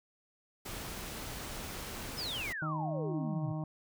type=noise; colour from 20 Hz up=pink; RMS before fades=-42 dBFS; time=0.65-2.53 s; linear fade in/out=10 ms
type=exponential sweep; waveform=sine; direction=down; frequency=5340 to 109.2 Hz; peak=-36 dBFS; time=2.17-3.53 s; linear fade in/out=20 ms
type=harmonic tone; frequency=155.56 Hz; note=D#3; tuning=in tune; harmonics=1 / 2 / 4 / 5 / 6 / 7; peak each=-35 / -42 / -46 / -49 / -52 / -52 dBFS; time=2.62-3.64 s; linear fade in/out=2 ms
effects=none